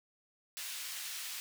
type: high-pass noise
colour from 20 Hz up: pink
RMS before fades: -42 dBFS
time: 0.57-1.4 s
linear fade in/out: 0 ms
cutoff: 2400 Hz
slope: 12 dB/octave
effects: none